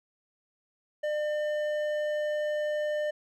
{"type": "tone with hard clipping", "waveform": "sine", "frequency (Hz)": 601, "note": "D5", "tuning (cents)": 40, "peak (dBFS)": -29, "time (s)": [1.03, 3.11], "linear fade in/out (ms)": 10, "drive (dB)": 8, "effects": []}